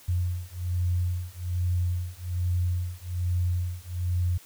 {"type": "beating tone pair", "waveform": "sine", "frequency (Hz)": [88.3, 89.5], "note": ["F2", "F2"], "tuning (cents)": [20, 43], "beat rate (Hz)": 1.2, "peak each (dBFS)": -28, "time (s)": [0.08, 4.38], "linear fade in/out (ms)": 10, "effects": ["white hiss -52 dBFS RMS until 4.45 s"]}